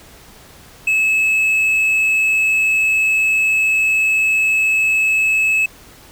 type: tone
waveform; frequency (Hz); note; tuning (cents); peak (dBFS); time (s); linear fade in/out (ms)
triangle; 2593; E7; -29; -11; 0.87-5.66; 5
effects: pink hiss -43 dBFS RMS until 6.11 s